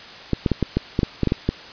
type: clicks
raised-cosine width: 3 ms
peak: -5 dBFS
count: 11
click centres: 0.333 / 0.462 / 0.517 / 0.627 / 0.77 / 0.991 / 1.032 / 1.233 / 1.273 / 1.321 / 1.49 s
effects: white hiss -39 dBFS RMS until 1.72 s + resampled to 11025 Hz